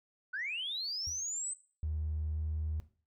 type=linear sweep; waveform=sine; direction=up; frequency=1441 to 8240 Hz; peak=-34 dBFS; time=0.33-1.54 s; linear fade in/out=10 ms
type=tone with exponential decay; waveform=sine; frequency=81.3 Hz; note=E2; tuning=23 cents flat; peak=-37 dBFS; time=1.07-1.25 s; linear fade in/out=0 ms; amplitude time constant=38 ms
type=tone with pitch glide; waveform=triangle; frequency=77.2 to 77.74 Hz; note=D#2 to D#2; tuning=-13 to -1 cents; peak=-29 dBFS; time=1.83-2.8 s; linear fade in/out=0 ms; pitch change=+12 cents; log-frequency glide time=2.33-2.39 s
effects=noise-tail reverb RT60 0.4 s tail -17 dB re dry + tanh soft clip ceiling -29 dBFS